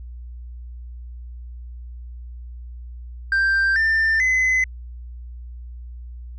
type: tone with pitch steps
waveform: sine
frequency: 1576 / 1789.6 / 2032 Hz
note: G6 / A6 / B6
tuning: +9 / +29 / +49 cents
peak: -13 dBFS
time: 3.32-4.64 s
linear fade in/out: 2 ms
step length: 440 ms
effects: tanh soft clip ceiling -15 dBFS + added 60 Hz sine -33 dBFS peak until 6.38 s